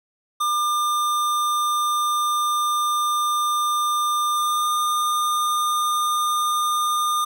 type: tone with pitch glide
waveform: square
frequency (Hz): 1200 to 1211.1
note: D6 to D#6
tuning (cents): +37 to -47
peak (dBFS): -20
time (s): 0.4-7.25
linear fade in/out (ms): 10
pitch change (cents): +16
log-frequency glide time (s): 4.34-4.68
effects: none